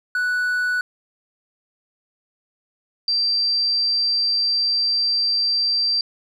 triangle / sine tone pair in turn, 1480 / 4699 Hz, F#6 / D8, 0 / 0 cents, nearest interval octave + minor sixth, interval 2000 cents, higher second, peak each -17 dBFS, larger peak neither, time 0.15-0.81 / 3.08-6.01 s, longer second, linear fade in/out 2 ms, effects none

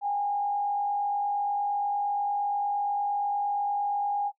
sine tone with frequency modulation, 814 Hz, G#5, 35 cents flat, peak -25 dBFS, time 0.01-4.32 s, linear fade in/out 50 ms, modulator 48.6 Hz, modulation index 0.35, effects noise-tail reverb RT60 0.1 s tail -21 dB re dry

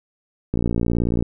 click train, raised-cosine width 3 ms, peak -8 dBFS, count 41, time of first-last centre 0.54-1.225 s, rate 58.4 Hz, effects none

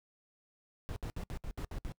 brown noise bursts, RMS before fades -39 dBFS, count 8, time 0.89-1.921 s, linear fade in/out 0 ms, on 72 ms, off 65 ms, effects noise-tail reverb RT60 0.1 s tail -25 dB re dry

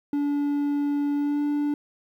triangle tone with pitch glide, 288 to 292.2 Hz, D4 to D4, -34 to -9 cents, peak -20 dBFS, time 0.13-1.74 s, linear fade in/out 2 ms, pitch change +25 cents, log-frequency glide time 1.15-1.44 s, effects 10-bit

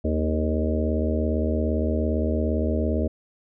harmonic tone with a mistuned harmonic, 77.5 Hz, D#2, 6 cents flat, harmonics 1 / 3 / 4 / 5 / 6 / 7 / 8, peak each -24 / -27 / -30 / -32 / -33 / -33 / -31 dBFS, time 0.04-3.08 s, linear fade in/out 10 ms, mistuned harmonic 5, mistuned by +50 cents, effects none

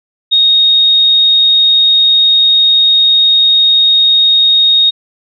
sine tone, 3729 Hz, A#7, in tune, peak -5 dBFS, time 0.31-4.91 s, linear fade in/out 20 ms, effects none

